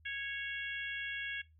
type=harmonic tone; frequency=552 Hz; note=C#5; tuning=7 cents flat; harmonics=3 / 4 / 5 / 6; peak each=-40 / -42 / -44 / -46 dBFS; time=0.05-1.42 s; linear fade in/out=10 ms; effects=noise-tail reverb RT60 0.2 s tail -19 dB re dry + added 79 Hz sine -61 dBFS peak until 1.59 s